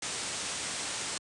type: low-pass noise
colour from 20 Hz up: white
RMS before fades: -36 dBFS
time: 0.02-1.18 s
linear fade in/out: 5 ms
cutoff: 9300 Hz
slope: 96 dB/octave
effects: high-pass 80 Hz 12 dB/octave